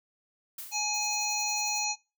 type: noise with exponential decay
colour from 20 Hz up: blue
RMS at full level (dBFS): -38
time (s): 0.58-1.09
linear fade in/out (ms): 5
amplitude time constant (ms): 110
type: harmonic tone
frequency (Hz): 840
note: G#5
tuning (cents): +19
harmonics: 1 / 3 / 5 / 7 / 8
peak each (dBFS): -34 / -34 / -34 / -34 / -34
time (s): 0.71-1.96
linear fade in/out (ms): 50
type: noise with tremolo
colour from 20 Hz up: violet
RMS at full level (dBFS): -44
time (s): 0.93-1.85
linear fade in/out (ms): 20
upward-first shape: sine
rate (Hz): 11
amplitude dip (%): 65
effects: noise-tail reverb RT60 0.3 s tail -24 dB re dry